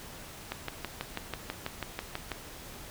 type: click train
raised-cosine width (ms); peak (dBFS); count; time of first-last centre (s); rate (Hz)
0.3; -17; 12; 0.52-2.317; 6.12
effects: pink hiss -46 dBFS RMS until 2.9 s